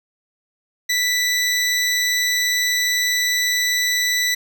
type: tone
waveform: 20% pulse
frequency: 1975.5 Hz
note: B6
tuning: in tune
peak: -12 dBFS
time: 0.89-4.35 s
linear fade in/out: 10 ms
effects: none